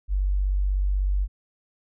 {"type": "tone", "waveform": "sine", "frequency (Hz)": 48.12, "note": "G1", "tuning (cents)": -31, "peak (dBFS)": -20, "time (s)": [0.08, 1.28], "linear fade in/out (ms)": 50, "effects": []}